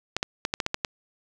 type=clicks; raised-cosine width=0.2 ms; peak=-8 dBFS; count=8; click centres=0.166 / 0.229 / 0.451 / 0.539 / 0.602 / 0.664 / 0.744 / 0.848 s; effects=none